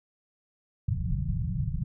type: low-pass noise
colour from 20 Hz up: white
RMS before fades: -29 dBFS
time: 0.88-1.84 s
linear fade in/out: 5 ms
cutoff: 180 Hz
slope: 96 dB/octave
effects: none